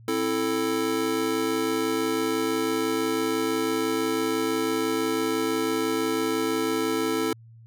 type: chord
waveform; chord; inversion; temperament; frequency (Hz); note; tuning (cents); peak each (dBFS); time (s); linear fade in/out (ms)
square; A minor; first; just; 264 / 330 / 440; C4 / E4 / A4; +16 / +2 / 0; -31 / -28 / -28; 0.08-7.33; 2
effects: added 114 Hz sine -46 dBFS peak until 7.66 s